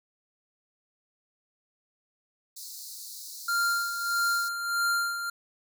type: high-pass noise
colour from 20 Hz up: pink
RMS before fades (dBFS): -42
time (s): 2.56-4.49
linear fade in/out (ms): 10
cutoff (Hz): 4000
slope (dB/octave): 96
type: tone with tremolo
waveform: square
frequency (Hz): 1392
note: F6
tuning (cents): -6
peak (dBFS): -24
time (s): 3.48-5.3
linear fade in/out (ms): 5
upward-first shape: sine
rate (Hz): 1.6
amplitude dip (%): 60
effects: none